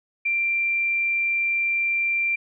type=tone; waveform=sine; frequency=2364 Hz; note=D7; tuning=11 cents sharp; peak=-20 dBFS; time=0.25-2.36 s; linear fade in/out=10 ms; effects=none